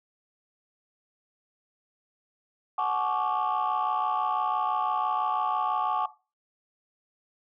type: chord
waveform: sine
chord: D major seventh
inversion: first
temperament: equal with one note detuned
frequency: 740 / 858.4 / 1108.7 / 1174.7 Hz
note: F#5 / A5 / C#6 / D6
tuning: 0 / -43 / 0 / 0 cents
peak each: -29 dBFS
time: 2.78-6.06 s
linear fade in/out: 5 ms
effects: noise-tail reverb RT60 0.3 s tail -17 dB re dry + tanh soft clip ceiling -19 dBFS